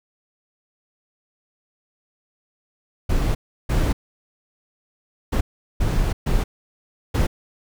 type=noise bursts at uneven times; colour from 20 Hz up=brown; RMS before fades=-19 dBFS; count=6; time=3.09-3.35 / 3.69-3.93 / 5.32-5.41 / 5.8-6.13 / 6.26-6.44 / 7.14-7.27 s; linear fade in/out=10 ms; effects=none